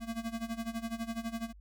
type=tone with tremolo; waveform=square; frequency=228.3 Hz; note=A#3; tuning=36 cents flat; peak=-33 dBFS; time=0-1.53 s; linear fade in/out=50 ms; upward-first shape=sine; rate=12 Hz; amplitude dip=85%; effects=added 50 Hz sine -51 dBFS peak until 1.6 s